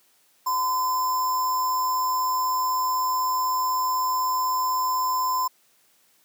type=tone with sample-and-hold; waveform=sine; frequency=1016 Hz; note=B5; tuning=49 cents sharp; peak=-21 dBFS; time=0.46-5.48 s; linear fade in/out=10 ms; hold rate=6300 Hz; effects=white hiss -62 dBFS RMS until 6.24 s + high-pass 150 Hz 12 dB/octave